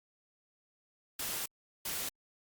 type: noise bursts at uneven times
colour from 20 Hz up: white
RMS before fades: -37 dBFS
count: 2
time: 1.19-1.46 / 1.85-2.09 s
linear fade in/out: 5 ms
effects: Opus 48 kbps